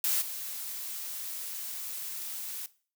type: noise with level steps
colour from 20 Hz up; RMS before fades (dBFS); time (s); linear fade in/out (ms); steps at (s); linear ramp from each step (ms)
blue; -28 / -38; 0.04-2.66; 2; 0.21; 10
effects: noise-tail reverb RT60 0.4 s tail -18 dB re dry